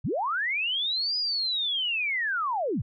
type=linear two-way sweep; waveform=sine; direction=up then down; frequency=74.2 to 4987 to 74.2 Hz; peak=-25 dBFS; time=0.04-2.82 s; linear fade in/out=10 ms; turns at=1.17 s; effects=none